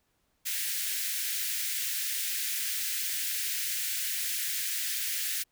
white high-pass noise, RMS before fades -32 dBFS, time 0.45-5.44 s, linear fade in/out 20 ms, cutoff 1600 Hz, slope 48 dB/octave, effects pink hiss -74 dBFS RMS until 5.51 s

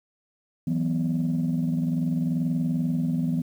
sine chord, E suspended second, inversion none, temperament just, 164.81 / 185.42 / 247.2 Hz, E3 / F#3 / B3, 0 / +4 / +2 cents, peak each -24 / -30 / -25 dBFS, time 0.67-3.42 s, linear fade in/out 5 ms, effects tanh soft clip ceiling -17 dBFS + 9-bit

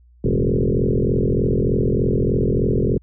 sine tone with frequency modulation, 137.1 Hz, C#3, 19 cents flat, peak -15 dBFS, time 0.24-2.98 s, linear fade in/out 5 ms, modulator 43.3 Hz, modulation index 7.4, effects added 60 Hz sine -48 dBFS peak until 3.02 s

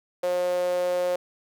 sawtooth tone with high-pass filter, 179 Hz, F3, 43 cents sharp, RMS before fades -25 dBFS, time 0.23-1.16 s, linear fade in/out 5 ms, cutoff 520 Hz, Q 8.6, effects none

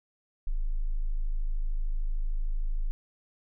sine tone, 26.59 Hz, G#0, 42 cents sharp, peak -25 dBFS, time 0.47-2.91 s, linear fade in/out 0 ms, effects none

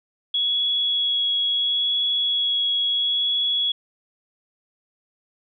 sine tone with vibrato, 3350 Hz, G#7, 14 cents sharp, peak -19 dBFS, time 0.34-3.72 s, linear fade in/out 5 ms, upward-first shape sine, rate 0.73 Hz, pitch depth 9 cents each way, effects none

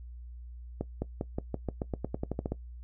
accelerating click train, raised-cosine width 2 ms, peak -18 dBFS, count 15, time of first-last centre 0.81-2.52 s, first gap 210 ms, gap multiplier 0.91, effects noise-tail reverb RT60 0.1 s tail -18 dB re dry + added 60 Hz sine -42 dBFS peak until 2.83 s

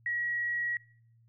sine tone, 1912 Hz, A#6, 43 cents sharp, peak -29 dBFS, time 0.06-0.77 s, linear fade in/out 2 ms, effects noise-tail reverb RT60 0.6 s tail -23 dB re dry + added 115 Hz sine -60 dBFS peak until 1.28 s

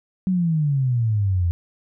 sine exponential sweep, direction down, 191.1 to 83.7 Hz, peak -17 dBFS, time 0.27-1.51 s, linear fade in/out 0 ms, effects none

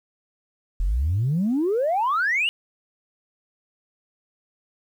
sine exponential sweep, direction up, 39.91 to 2960 Hz, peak -18 dBFS, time 0.8-2.49 s, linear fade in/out 0 ms, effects tanh soft clip ceiling -16 dBFS + 9-bit

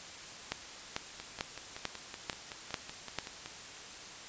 two click trains, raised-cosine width 0.2 ms, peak -24 / -15 dBFS, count 13 / 7, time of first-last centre 1.2-3.46 / 0.52-3.187 s, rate 5.31 / 2.25 Hz, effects white hiss -47 dBFS RMS until 4.28 s + resampled to 16000 Hz

